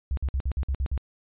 sine tone bursts, 66.9 Hz, C2, 39 cents sharp, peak -23 dBFS, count 8, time 0.11-0.977 s, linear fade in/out 0 ms, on 62 ms, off 53 ms, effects resampled to 8000 Hz

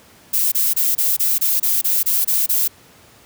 violet noise bursts, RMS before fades -17 dBFS, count 11, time 0.33-2.68 s, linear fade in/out 10 ms, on 190 ms, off 26 ms, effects pink hiss -48 dBFS RMS until 3.25 s + high-pass 80 Hz 12 dB/octave

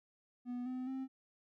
triangle tone with pitch steps, 245.7 / 254.7 / 263.9 Hz, B3 / C4 / C4, -9 / -46 / +15 cents, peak -36 dBFS, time 0.45-1.08 s, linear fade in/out 50 ms, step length 210 ms, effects none

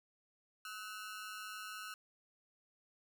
sawtooth ring-modulated tone, 1388 Hz, F6, 11 cents flat, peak -38 dBFS, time 0.65-1.94 s, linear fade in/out 2 ms, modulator 103 Hz, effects none

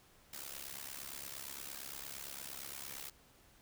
white noise with amplitude modulation, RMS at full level -43 dBFS, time 0.33-3.1 s, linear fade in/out 5 ms, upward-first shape sine, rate 68.7 Hz, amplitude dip 85%, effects pink hiss -65 dBFS RMS until 3.61 s

